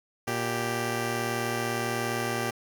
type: tone pair together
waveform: 10% pulse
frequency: 118 / 392.3 Hz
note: A#2 / G4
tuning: +22 / +1 cents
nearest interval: octave + major sixth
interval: 2079 cents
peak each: -22 / -22 dBFS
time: 0.27-2.51 s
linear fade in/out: 10 ms
effects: 9-bit